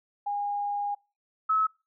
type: tone pair in turn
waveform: sine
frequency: 816 / 1293 Hz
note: G#5 / E6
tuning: -31 / -34 cents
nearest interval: minor sixth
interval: 797 cents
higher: second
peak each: -27 / -21 dBFS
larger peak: second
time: 0.26-0.95 / 1.49-1.67 s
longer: first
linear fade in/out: 10 ms
effects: noise-tail reverb RT60 0.3 s tail -25 dB re dry